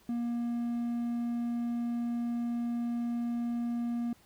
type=tone; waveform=triangle; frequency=237 Hz; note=A#3; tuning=29 cents sharp; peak=-28 dBFS; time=0.09-4.13 s; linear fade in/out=2 ms; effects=pink hiss -63 dBFS RMS until 4.25 s